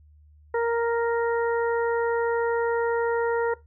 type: harmonic tone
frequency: 466.2 Hz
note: A#4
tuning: in tune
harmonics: 1 / 2 / 3 / 4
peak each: -22 / -29 / -34 / -36 dBFS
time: 0.54-3.54 s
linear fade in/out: 5 ms
effects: noise-tail reverb RT60 0.2 s tail -19 dB re dry + added 75 Hz sine -51 dBFS peak until 3.66 s